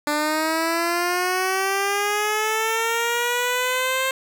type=linear sweep; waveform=10% pulse; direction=up; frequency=294.2 to 530 Hz; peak=-12 dBFS; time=0.07-4.11 s; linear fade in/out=2 ms; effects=none